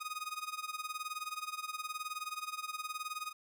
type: tone with tremolo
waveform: sawtooth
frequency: 1244.5 Hz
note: D#6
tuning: in tune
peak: -32 dBFS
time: 0-3.33 s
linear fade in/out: 20 ms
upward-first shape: sine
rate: 19 Hz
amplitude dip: 85%
effects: none